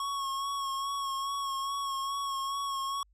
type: tone with vibrato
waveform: square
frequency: 1100 Hz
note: C#6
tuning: 14 cents flat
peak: -32 dBFS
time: 0-3.03 s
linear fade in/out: 2 ms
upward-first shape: sine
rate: 2.4 Hz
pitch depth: 29 cents each way
effects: added 50 Hz sine -62 dBFS peak until 3.13 s + low-pass 11000 Hz 12 dB/octave